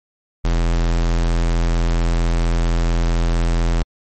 square tone, 42.19 Hz, E1, 41 cents sharp, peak -15 dBFS, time 0.44-3.83 s, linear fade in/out 10 ms, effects MP3 32 kbps

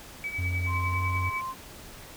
sine tone with tremolo, 2286 Hz, D7, 47 cents flat, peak -28 dBFS, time 0.24-1.41 s, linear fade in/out 0 ms, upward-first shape triangle, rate 10 Hz, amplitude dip 75%
triangle tone with pitch glide, 90 to 90.78 Hz, F#2 to F#2, -47 to -32 cents, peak -25 dBFS, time 0.38-1.3 s, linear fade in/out 10 ms, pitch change +15 cents, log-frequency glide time 0.81-1.16 s
sine tone, 1046.5 Hz, C6, in tune, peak -31 dBFS, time 0.66-1.55 s, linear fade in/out 50 ms
effects pink hiss -46 dBFS RMS until 2.16 s

